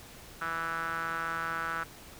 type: tone with band-pass filter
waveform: sawtooth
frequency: 164.81 Hz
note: E3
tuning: in tune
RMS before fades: -34 dBFS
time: 0.41-1.84 s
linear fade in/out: 10 ms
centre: 1400 Hz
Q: 6.4
effects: pink hiss -50 dBFS RMS until 2.19 s